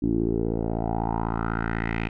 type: tone with low-pass filter sweep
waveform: 10% pulse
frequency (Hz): 56.1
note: A1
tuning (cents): +34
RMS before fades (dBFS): -26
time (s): 0.02-2.09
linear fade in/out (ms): 10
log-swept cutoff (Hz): 290 to 2500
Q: 4.2
effects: none